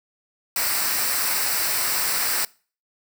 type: noise with comb filter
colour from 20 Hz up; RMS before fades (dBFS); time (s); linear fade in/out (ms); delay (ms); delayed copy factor
white; -23; 0.56-2.45; 2; 0.3; -0.6
effects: noise-tail reverb RT60 0.4 s tail -24 dB re dry